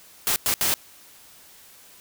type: noise bursts at uneven times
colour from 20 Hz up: white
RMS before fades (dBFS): -22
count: 3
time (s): 0.27-0.36 / 0.46-0.54 / 0.61-0.74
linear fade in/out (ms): 0
effects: white hiss -50 dBFS RMS until 2 s